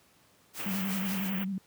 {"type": "noise with tremolo", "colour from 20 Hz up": "white", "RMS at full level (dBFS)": -40, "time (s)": [0.53, 1.31], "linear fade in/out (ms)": 50, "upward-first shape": "sine", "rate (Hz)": 5.5, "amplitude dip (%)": 70}
{"type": "band-stop noise", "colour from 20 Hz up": "white", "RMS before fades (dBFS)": -37, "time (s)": [0.58, 1.45], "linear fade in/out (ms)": 20, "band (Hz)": [3200, 15000], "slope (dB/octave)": 96}
{"type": "tone with vibrato", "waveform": "sine", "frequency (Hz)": 192.9, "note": "G3", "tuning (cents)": -28, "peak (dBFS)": -30, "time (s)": [0.66, 1.58], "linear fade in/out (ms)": 2, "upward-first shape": "square", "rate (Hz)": 11, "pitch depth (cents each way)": 48}
{"effects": ["pink hiss -63 dBFS RMS until 1.66 s", "high-pass 100 Hz 12 dB/octave"]}